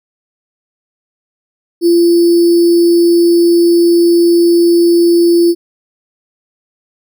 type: tone with sample-and-hold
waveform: sine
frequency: 342.6 Hz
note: F4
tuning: 33 cents flat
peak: -5 dBFS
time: 1.81-5.55 s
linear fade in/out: 50 ms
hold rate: 4900 Hz
effects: none